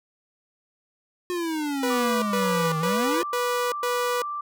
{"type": "exponential two-way sweep", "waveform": "square", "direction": "down then up", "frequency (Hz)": [362.1, 155.56, 362.1], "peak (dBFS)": -26, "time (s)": [1.3, 3.23], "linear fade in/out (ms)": 0, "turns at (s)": 2.79}
{"type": "tone bursts", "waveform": "sawtooth", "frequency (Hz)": 490, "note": "B4", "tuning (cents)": -14, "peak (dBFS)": -20, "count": 5, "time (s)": [1.83, 4.22], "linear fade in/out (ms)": 2, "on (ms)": 390, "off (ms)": 110}
{"type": "tone", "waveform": "sine", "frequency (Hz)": 1174.7, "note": "D6", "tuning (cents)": 0, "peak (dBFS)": -28, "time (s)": [1.9, 4.41], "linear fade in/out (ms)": 5}
{"effects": []}